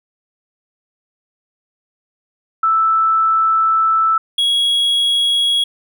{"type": "tone pair in turn", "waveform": ["sine", "triangle"], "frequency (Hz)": [1318.5, 3322], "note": ["E6", "G#7"], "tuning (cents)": [0, 0], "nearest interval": "octave + major third", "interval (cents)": 1600, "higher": "second", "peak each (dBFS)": -11, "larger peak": "neither", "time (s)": [[2.63, 4.18], [4.38, 5.64]], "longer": "first", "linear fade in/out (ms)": 5, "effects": []}